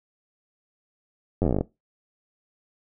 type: slowing click train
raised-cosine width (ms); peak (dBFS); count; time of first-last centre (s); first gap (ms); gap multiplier
2; -10; 13; 1.42-1.61; 10; 1.08
effects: noise-tail reverb RT60 0.2 s tail -19 dB re dry